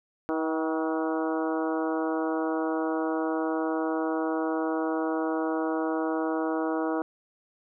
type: harmonic tone with a mistuned harmonic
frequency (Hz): 160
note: D#3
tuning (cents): +49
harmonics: 2 / 3 / 4 / 5 / 6 / 7 / 8 / 9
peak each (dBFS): -28 / -32 / -34 / -36 / -38 / -39 / -40 / -41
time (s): 0.29-7.02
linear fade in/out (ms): 0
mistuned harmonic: 5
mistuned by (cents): -43
effects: none